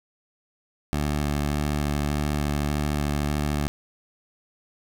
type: tone with vibrato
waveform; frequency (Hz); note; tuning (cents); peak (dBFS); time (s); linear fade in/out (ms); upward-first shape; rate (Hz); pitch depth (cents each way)
15% pulse; 73.42; D2; 0; -17; 0.93-3.68; 0; square; 1.7; 12
effects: none